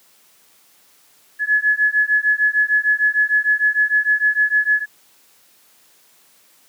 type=beating tone pair; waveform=sine; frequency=1700 / 1706.6 Hz; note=G#6 / G#6; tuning=+40 / +47 cents; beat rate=6.6 Hz; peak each=-17 dBFS; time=1.39-4.86 s; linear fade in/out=50 ms; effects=white hiss -54 dBFS RMS until 6.68 s + high-pass 150 Hz 12 dB/octave